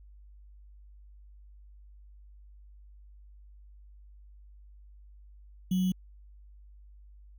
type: tone with sample-and-hold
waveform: sine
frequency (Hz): 185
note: F#3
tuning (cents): 0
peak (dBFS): -24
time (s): 5.71-5.92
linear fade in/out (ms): 5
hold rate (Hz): 3150
effects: added 50 Hz sine -50 dBFS peak until 7.38 s